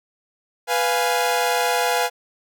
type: chord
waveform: sawtooth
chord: F diminished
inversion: second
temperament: equal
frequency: 493.9 / 698.5 / 830.6 Hz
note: Cb5 / F5 / Ab5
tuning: 0 / 0 / 0 cents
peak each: -19 dBFS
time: 0.67-2.1 s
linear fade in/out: 50 ms
effects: none